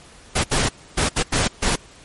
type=noise bursts at uneven times; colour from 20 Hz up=pink; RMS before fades=-19 dBFS; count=6; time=0.35-0.44 / 0.51-0.69 / 0.97-1.09 / 1.16-1.23 / 1.32-1.48 / 1.62-1.76 s; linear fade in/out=10 ms; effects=pink hiss -46 dBFS RMS until 2.04 s + MP3 48 kbps